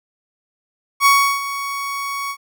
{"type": "tone with ADSR envelope", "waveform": "30% pulse", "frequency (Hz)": 1117, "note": "C#6", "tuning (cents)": 13, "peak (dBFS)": -6, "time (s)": [1, 2.37], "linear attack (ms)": 58, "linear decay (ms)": 340, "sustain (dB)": -14, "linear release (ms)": 69, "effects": []}